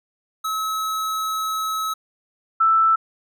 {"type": "tone pair in turn", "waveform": ["square", "sine"], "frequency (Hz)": [1290, 1323.2], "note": ["E6", "E6"], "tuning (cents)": [-38, 6], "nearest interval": "unison", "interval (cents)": 44, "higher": "second", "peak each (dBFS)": [-23, -13], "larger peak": "second", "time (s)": [[0.44, 1.94], [2.6, 2.96]], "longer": "first", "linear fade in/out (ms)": 10, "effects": []}